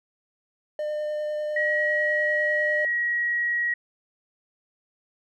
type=tone with vibrato; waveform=triangle; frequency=603 Hz; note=D5; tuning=46 cents sharp; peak=-24 dBFS; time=0.79-2.85 s; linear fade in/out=2 ms; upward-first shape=triangle; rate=10 Hz; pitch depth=10 cents each way
type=tone; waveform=sine; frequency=1905 Hz; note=A#6; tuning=37 cents sharp; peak=-22 dBFS; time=1.56-3.74 s; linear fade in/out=5 ms
effects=none